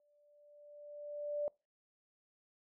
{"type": "tone with exponential growth", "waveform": "sine", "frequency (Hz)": 587.3, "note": "D5", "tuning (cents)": 0, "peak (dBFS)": -32, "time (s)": [0, 1.48], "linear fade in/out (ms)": 1, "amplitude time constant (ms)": 320, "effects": ["noise-tail reverb RT60 0.3 s tail -26 dB re dry"]}